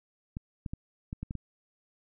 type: clicks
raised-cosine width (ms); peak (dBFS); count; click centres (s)
5; -23; 7; 0.369 / 0.662 / 0.735 / 1.129 / 1.23 / 1.309 / 1.353
effects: none